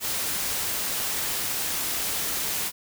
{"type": "noise", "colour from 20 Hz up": "white", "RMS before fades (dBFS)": -28, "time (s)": [0, 2.72], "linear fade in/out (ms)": 50, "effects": []}